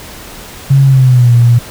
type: tone with pitch glide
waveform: sine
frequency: 137 to 119.27 Hz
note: C#3 to A#2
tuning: -20 to +40 cents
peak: -3 dBFS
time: 0.7-1.59 s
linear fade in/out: 10 ms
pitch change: -240 cents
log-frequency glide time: 0.84-1.32 s
effects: pink hiss -30 dBFS RMS until 1.7 s